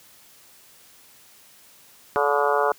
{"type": "harmonic tone with a mistuned harmonic", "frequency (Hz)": 144, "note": "D3", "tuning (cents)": -34, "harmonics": [3, 4, 5, 6, 7, 8, 9, 10], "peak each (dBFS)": [-24, -25, -26, -27, -27, -28, -29, -29], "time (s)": [2.16, 2.72], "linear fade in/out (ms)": 0, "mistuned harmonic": 9, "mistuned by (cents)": -58, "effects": ["white hiss -52 dBFS RMS until 2.78 s", "high-pass 60 Hz 12 dB/octave"]}